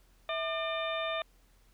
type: harmonic tone with a mistuned harmonic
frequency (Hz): 600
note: D5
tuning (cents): +37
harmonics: 1 / 2 / 3 / 4 / 5 / 6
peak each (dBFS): -34 / -37 / -42 / -40 / -47 / -40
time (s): 0.29-1.22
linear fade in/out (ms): 2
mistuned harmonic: 1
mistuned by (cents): +140
effects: added 42 Hz sine -62 dBFS peak until 1.73 s + pink hiss -68 dBFS RMS until 1.73 s